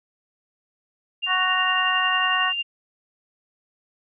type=tone with tremolo; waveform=sine; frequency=2794 Hz; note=F7; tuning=in tune; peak=-21 dBFS; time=1.22-2.63 s; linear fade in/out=20 ms; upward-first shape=triangle; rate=11 Hz; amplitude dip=50%
type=harmonic tone; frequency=370.8 Hz; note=F#4; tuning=4 cents sharp; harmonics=2 / 3 / 4 / 5; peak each=-29 / -24 / -28 / -24 dBFS; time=1.26-2.53 s; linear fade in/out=50 ms
effects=none